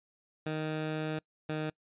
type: tone pair in turn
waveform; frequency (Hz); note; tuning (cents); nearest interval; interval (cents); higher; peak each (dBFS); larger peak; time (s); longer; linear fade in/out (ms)
15% pulse; 155.56 / 154.74; D#3 / D#3; 0 / -9; unison; 9; first; -26; neither; 0.46-1.19 / 1.49-1.7; first; 5
effects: noise-tail reverb RT60 0.1 s tail -26 dB re dry + resampled to 8000 Hz